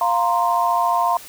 sine chord, F suspended fourth, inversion none, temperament equal, 698.5 / 932.3 / 1046.5 Hz, F5 / Bb5 / C6, 0 / 0 / 0 cents, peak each -20 dBFS, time 0.01-1.17 s, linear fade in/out 2 ms, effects white hiss -40 dBFS RMS until 1.28 s

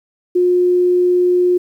sine tone, 358.3 Hz, F4, 44 cents sharp, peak -10 dBFS, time 0.35-1.58 s, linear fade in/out 10 ms, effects 8-bit

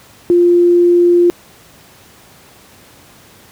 sine tone, 349.2 Hz, F4, in tune, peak -6 dBFS, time 0.3-1.3 s, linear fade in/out 0 ms, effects pink hiss -43 dBFS RMS until 3.51 s + high-pass 80 Hz 12 dB/octave

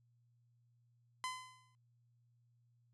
sawtooth tone with exponential decay, 1021 Hz, C6, 43 cents flat, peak -33 dBFS, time 1.24-1.75 s, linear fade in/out 0 ms, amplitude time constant 110 ms, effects added 119 Hz sine -70 dBFS peak until 2.93 s + resampled to 24000 Hz

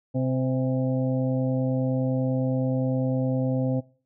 harmonic tone with a mistuned harmonic, 129.8 Hz, C3, 13 cents flat, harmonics 1 / 2 / 4 / 5 / 6, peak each -25 / -26 / -30 / -38 / -43 dBFS, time 0.14-3.81 s, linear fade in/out 20 ms, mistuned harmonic 6, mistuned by +59 cents, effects noise-tail reverb RT60 0.4 s tail -21 dB re dry

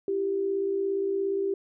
sine tone pair together, 334.8 / 392 Hz, E4 / G4, +27 / 0 cents, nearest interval minor third, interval 273 cents, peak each -34 / -25 dBFS, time 0.08-1.54 s, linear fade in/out 2 ms, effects none

